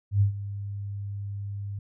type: tone with ADSR envelope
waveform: sine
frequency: 100.6 Hz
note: G2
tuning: 45 cents sharp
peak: -16 dBFS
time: 0.11-1.79 s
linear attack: 100 ms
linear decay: 110 ms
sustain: -15 dB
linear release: 4 ms
effects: none